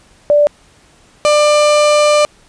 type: tone pair in turn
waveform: sine / 35% pulse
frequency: 587.3 / 595.5 Hz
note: D5 / D5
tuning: 0 / +24 cents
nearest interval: unison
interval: 24 cents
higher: second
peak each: -6 dBFS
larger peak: neither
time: 0.3-0.47 / 1.25-2.25 s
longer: second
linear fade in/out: 0 ms
effects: pink hiss -48 dBFS RMS until 2.48 s + resampled to 22050 Hz